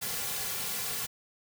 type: noise with comb filter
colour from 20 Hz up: white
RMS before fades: -34 dBFS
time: 0.01-1.07 s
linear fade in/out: 20 ms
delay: 3.2 ms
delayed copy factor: -0.85
effects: none